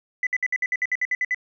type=tone bursts; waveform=sine; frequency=2000 Hz; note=B6; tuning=21 cents sharp; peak=-19 dBFS; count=12; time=0.23-1.346 s; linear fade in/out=2 ms; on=38 ms; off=60 ms; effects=tanh soft clip ceiling -15 dBFS